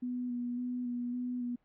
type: tone with vibrato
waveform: sine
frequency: 245.3 Hz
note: B3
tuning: 12 cents flat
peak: -33 dBFS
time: 0.02-1.56 s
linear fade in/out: 10 ms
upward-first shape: square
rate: 1.8 Hz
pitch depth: 17 cents each way
effects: pink hiss -75 dBFS RMS until 1.64 s + low-pass 2000 Hz 12 dB/octave